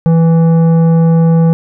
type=tone with tanh clipping; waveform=sine; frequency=164.81 Hz; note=E3; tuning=in tune; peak=-7 dBFS; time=0.06-1.53 s; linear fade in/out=0 ms; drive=11 dB; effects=none